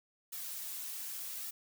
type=noise with flanger; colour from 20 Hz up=blue; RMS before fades=-42 dBFS; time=0.32-1.51 s; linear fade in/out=10 ms; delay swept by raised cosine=1.9 to 6 ms; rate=0.86 Hz; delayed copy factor=-0.75; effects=none